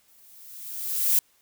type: noise with exponential growth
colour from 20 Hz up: violet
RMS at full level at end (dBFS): -19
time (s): 0.08-1.19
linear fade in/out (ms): 1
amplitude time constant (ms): 240
effects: white hiss -64 dBFS RMS until 1.41 s